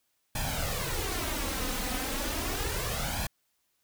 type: noise with flanger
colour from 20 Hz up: pink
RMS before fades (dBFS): -32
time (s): 0.35-3.27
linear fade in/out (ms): 5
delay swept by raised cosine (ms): 1.2 to 4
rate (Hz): 0.34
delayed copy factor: +0.7
effects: white hiss -75 dBFS RMS until 3.83 s